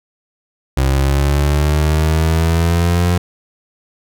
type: linear sweep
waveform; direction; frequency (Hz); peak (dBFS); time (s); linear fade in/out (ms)
30% pulse; up; 66 to 89; -9; 0.77-3.18; 5
effects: none